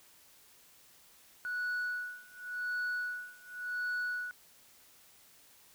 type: tone with tremolo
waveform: sine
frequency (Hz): 1472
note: F#6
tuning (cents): -9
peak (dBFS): -29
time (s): 1.45-4.31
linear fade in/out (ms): 0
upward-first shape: sine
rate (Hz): 0.9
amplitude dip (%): 95
effects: tanh soft clip ceiling -31 dBFS + white hiss -61 dBFS RMS until 5.74 s